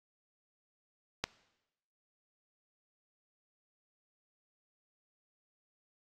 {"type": "click", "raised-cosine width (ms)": 0.2, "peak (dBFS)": -13, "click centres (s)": 1.24, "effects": ["noise-tail reverb RT60 0.9 s tail -20 dB re dry", "AAC 48 kbps"]}